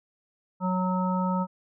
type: harmonic tone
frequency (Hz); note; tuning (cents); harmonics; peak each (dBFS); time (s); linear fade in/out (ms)
184.3; F#3; -7; 1 / 3 / 5 / 7; -25 / -34 / -30 / -34; 0.6-1.47; 50
effects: none